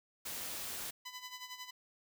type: noise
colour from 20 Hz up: white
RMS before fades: -42 dBFS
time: 0.25-0.91 s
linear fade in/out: 10 ms
type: tone with tremolo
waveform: 10% pulse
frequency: 1001 Hz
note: B5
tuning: 23 cents sharp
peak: -34 dBFS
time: 1.05-1.71 s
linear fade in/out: 10 ms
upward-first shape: sine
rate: 11 Hz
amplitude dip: 70%
effects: none